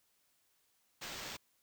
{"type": "noise with sample-and-hold", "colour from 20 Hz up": "white", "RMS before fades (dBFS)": -45, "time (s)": [1.01, 1.37], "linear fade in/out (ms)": 10, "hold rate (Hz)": 11025, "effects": ["white hiss -75 dBFS RMS until 1.62 s"]}